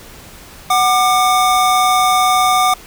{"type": "tone pair together", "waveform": "square", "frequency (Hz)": [743, 1195.9], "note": ["F#5", "D6"], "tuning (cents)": [7, 31], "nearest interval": "minor sixth", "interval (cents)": 824, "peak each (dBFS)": -14, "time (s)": [0.7, 2.74], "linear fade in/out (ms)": 5, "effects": ["pink hiss -38 dBFS RMS until 2.86 s"]}